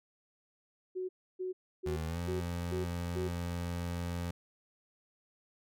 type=tone bursts; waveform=sine; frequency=370 Hz; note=F#4; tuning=in tune; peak=-34 dBFS; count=6; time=0.95-3.29 s; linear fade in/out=20 ms; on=140 ms; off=300 ms
type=tone with pitch glide; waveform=25% pulse; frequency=80 to 86.74 Hz; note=D#2 to F2; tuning=+49 to -11 cents; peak=-31 dBFS; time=1.86-4.31 s; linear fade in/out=5 ms; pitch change=+140 cents; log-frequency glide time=2.06-2.19 s
effects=none